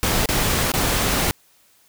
pink noise with dropouts, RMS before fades -20 dBFS, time 0.03-1.31 s, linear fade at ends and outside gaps 0 ms, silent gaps 0.258-0.288 / 0.718-0.738 s, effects white hiss -57 dBFS RMS until 1.88 s

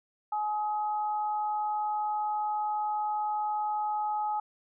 sine tone pair together, 845.1 / 1263 Hz, G#5 / D#6, +30 / +26 cents, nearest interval perfect fifth, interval 696 cents, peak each -28 / -38 dBFS, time 0.32-4.4 s, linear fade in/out 5 ms, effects none

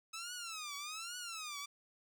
10% pulse tone with vibrato, 1291 Hz, E6, 37 cents flat, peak -34 dBFS, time 0.13-1.66 s, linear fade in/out 10 ms, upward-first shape triangle, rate 1.2 Hz, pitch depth 240 cents each way, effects none

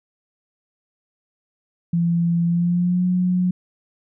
sine tone with pitch glide, 170 to 181.15 Hz, F3 to F#3, -46 to -36 cents, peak -16 dBFS, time 1.93-3.51 s, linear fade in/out 5 ms, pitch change +110 cents, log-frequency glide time 2.46-3.05 s, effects none

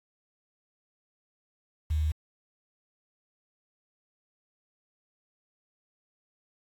sine tone with quantisation, 77 Hz, D#2, 17 cents flat, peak -24 dBFS, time 1.9-2.12 s, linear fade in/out 10 ms, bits 8, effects AAC 64 kbps

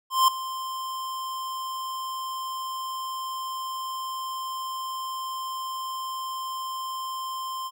square tone with ADSR envelope, 1046.5 Hz, C6, in tune, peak -15 dBFS, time 0.1-7.71 s, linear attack 180 ms, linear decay 4 ms, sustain -16 dB, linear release 45 ms, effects none

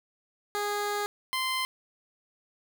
15% pulse tone pair in turn, 412.2 / 1038.7 Hz, G#4 / C6, -13 / -13 cents, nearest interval octave + major third, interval 1600 cents, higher second, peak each -22 / -21 dBFS, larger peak second, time 0.55-1.06 / 1.33-1.65 s, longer first, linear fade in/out 0 ms, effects none

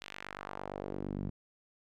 sawtooth tone with band-pass filter sweep, 48.76 Hz, G1, 8 cents flat, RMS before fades -41 dBFS, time 0.01-1.3 s, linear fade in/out 10 ms, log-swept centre 3200 to 170 Hz, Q 1.4, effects none

